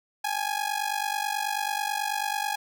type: ring-modulated tone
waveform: sawtooth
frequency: 830 Hz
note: G#5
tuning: 1 cent flat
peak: -20 dBFS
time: 0.24-2.56 s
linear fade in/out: 5 ms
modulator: 24.6 Hz
effects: none